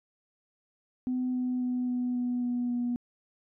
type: tone with pitch steps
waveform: sine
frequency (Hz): 252.8 / 251.1 / 249.3 / 247.6 / 245.9 / 244.2 / 242.5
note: B3 / B3 / B3 / B3 / B3 / B3 / B3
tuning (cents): +41 / +29 / +16 / +5 / -7 / -19 / -31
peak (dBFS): -26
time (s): 1.07-2.96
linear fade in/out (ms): 0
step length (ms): 270
effects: tanh soft clip ceiling -23 dBFS